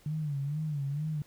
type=tone with vibrato; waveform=sine; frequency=147 Hz; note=D3; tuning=2 cents sharp; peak=-30 dBFS; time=0.06-1.22 s; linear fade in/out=2 ms; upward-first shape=sine; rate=2.2 Hz; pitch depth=110 cents each way; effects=pink hiss -61 dBFS RMS until 1.26 s